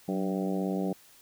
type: harmonic tone with a mistuned harmonic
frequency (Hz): 96.9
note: G2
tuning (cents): -20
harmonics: 2 / 3 / 4 / 5 / 6 / 7 / 8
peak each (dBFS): -30 / -34 / -36 / -38 / -40 / -41 / -42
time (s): 0.08-0.93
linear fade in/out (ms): 5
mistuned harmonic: 2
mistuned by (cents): -62
effects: white hiss -57 dBFS RMS until 1.21 s